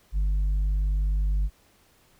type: tone with tanh clipping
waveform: sine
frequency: 49.66 Hz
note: G1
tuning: 23 cents sharp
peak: -22 dBFS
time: 0.12-1.5 s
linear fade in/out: 50 ms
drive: 3 dB
effects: pink hiss -61 dBFS RMS until 2.19 s